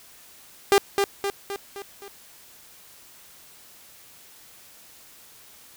sawtooth tone with echo, 398.9 Hz, G4, 30 cents sharp, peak -10 dBFS, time 0.72-0.78 s, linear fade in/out 0 ms, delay 260 ms, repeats 5, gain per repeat -5 dB, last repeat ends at 2.08 s, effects white hiss -50 dBFS RMS until 5.76 s

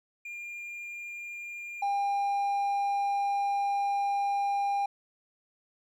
triangle tone pair in turn, 2404 / 802.2 Hz, D7 / G5, +40 / +40 cents, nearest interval octave + perfect fifth, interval 1900 cents, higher first, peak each -36 / -24 dBFS, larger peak second, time 0.25-1.82 / 1.82-4.86 s, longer second, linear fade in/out 5 ms, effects none

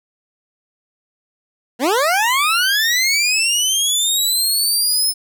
20% pulse linear sweep, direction up, 220 to 5250 Hz, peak -9 dBFS, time 1.79-5.14 s, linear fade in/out 50 ms, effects none

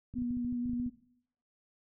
clicks, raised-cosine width 5 ms, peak -32 dBFS, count 12, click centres 0.14 / 0.186 / 0.22 / 0.308 / 0.37 / 0.448 / 0.526 / 0.658 / 0.696 / 0.734 / 0.799 / 0.863 s
sine tone with vibrato, 243.7 Hz, B3, 23 cents flat, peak -31 dBFS, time 0.15-0.9 s, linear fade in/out 20 ms, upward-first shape sine, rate 6.2 Hz, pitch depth 18 cents each way
effects noise-tail reverb RT60 0.7 s tail -18 dB re dry

